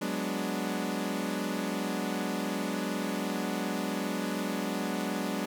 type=chord; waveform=sawtooth; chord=G# half-diminished seventh; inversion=third; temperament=equal; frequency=185 / 207.7 / 246.9 / 293.7 Hz; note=F#3 / G#3 / B3 / D4; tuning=0 / 0 / 0 / 0 cents; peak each=-32 / -31 / -33 / -32 dBFS; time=0.01-5.46 s; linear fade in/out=10 ms; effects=none